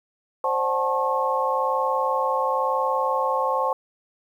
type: tone cluster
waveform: sine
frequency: 527 / 588 / 752 / 874 / 1084 Hz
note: C5 / D5 / F#5 / A5 / C#6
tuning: +12 / +2 / +28 / -12 / -39 cents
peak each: -25 / -34 / -31 / -25 / -25 dBFS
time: 0.44-3.73 s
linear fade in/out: 2 ms
effects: 9-bit